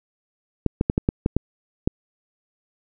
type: clicks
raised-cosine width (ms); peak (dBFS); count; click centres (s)
3; -5; 8; 0.663 / 0.811 / 0.899 / 0.979 / 1.089 / 1.261 / 1.366 / 1.875
effects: none